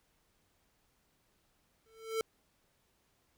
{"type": "tone with exponential growth", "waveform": "square", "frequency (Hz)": 446.1, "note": "A4", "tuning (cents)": 24, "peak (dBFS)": -29, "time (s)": [1.86, 2.21], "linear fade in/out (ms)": 1, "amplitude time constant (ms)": 76, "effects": ["pink hiss -74 dBFS RMS until 3.37 s"]}